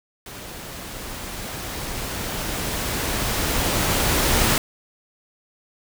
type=noise with level ramp; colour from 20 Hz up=pink; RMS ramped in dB=-37 to -18 dBFS; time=0.26-4.58 s; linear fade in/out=2 ms; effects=none